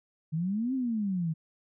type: exponential two-way sweep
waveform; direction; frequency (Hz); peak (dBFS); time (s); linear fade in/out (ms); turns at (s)
sine; up then down; 151.4 to 269.3 to 154.9; -27; 0.32-1.34; 20; 0.74
effects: none